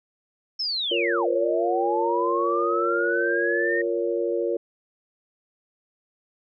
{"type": "linear two-way sweep", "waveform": "sine", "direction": "down then up", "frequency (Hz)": [5390, 495.5, 1860], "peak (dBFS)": -24, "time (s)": [0.59, 3.82], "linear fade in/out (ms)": 10, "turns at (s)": 1.28}
{"type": "chord", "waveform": "sine", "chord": "Bb minor", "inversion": "second", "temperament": "just", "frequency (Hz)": [349.6, 466.2, 559.4], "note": ["F4", "Bb4", "Db5"], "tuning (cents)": [2, 0, 16], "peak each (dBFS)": [-26, -26, -28], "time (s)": [0.91, 4.57], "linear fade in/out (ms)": 5}
{"effects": []}